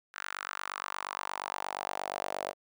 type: tone with high-pass filter sweep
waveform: sawtooth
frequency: 48.53 Hz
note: G1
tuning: 17 cents flat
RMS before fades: -38 dBFS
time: 0.13-2.54 s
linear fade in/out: 50 ms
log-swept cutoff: 1500 to 610 Hz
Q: 3.3
effects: none